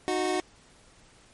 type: tone pair together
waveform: 25% pulse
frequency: 310 / 367.4 Hz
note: D#4 / F#4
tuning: -6 / -12 cents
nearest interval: minor third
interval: 294 cents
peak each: -27 / -23 dBFS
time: 0.08-0.4 s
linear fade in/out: 0 ms
effects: pink hiss -57 dBFS RMS until 1.33 s + MP3 48 kbps